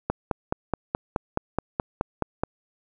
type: click train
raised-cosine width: 1 ms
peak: -9 dBFS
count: 12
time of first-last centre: 0.1-2.435 s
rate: 4.71 Hz
effects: none